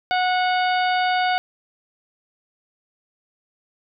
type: harmonic tone with a mistuned harmonic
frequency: 733 Hz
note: F#5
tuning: 16 cents flat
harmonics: 1 / 2 / 3 / 4 / 5 / 6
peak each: -19 / -25 / -29 / -31 / -33 / -35 dBFS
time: 0.11-1.38 s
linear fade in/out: 0 ms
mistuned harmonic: 6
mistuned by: +81 cents
effects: none